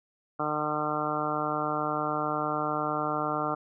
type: harmonic tone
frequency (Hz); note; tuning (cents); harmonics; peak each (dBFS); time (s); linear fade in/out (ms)
151.1; D3; +50; 1 / 2 / 3 / 4 / 5 / 6 / 7 / 8 / 9; -39 / -35 / -37 / -35 / -34 / -39 / -37 / -33 / -35; 0.39-3.55; 10
effects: none